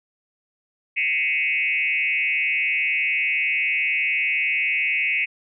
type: tone with frequency modulation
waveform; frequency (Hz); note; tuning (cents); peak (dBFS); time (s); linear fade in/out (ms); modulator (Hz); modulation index
sine; 2367; D7; +13; -19; 0.96-5.26; 20; 149; 2
effects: none